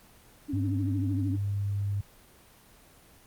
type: tone with vibrato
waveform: sine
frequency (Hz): 277.2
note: C#4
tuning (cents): 0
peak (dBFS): -30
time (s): 0.48-1.37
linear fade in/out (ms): 20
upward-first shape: triangle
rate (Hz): 13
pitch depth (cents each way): 150
type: tone with pitch glide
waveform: sine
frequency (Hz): 101.3 to 100.48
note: G#2 to G2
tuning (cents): -43 to +43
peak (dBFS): -27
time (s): 0.53-2.01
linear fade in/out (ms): 5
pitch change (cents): -14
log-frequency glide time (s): 0.71-1.3
effects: pink hiss -56 dBFS RMS until 3.26 s + Opus 24 kbps